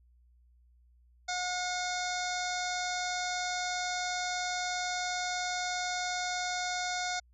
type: harmonic tone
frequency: 723 Hz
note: F#5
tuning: 40 cents flat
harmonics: 1 / 2 / 3 / 5 / 6 / 7 / 8 / 9 / 10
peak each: -35 / -38 / -40 / -42 / -43 / -43 / -44 / -45 / -45 dBFS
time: 1.28-7.2 s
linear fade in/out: 10 ms
effects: added 60 Hz sine -60 dBFS peak until 7.33 s